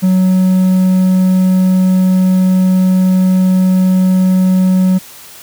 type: tone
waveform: triangle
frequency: 185.8 Hz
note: F#3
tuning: 7 cents sharp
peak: -5 dBFS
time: 0.02-4.99 s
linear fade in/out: 20 ms
effects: white hiss -35 dBFS RMS until 5.42 s + high-pass 60 Hz 12 dB/octave